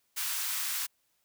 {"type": "high-pass noise", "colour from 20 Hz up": "white", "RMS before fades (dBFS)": -33, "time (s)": [0.16, 0.87], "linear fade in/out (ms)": 20, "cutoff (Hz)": 1000, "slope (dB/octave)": 24, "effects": ["white hiss -74 dBFS RMS until 1.24 s"]}